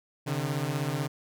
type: beating tone pair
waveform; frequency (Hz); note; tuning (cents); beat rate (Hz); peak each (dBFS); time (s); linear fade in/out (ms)
sawtooth; 135 / 151; C#3 / D3; -45 / +48; 16; -27 / -27; 0.26-1.08; 20
effects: none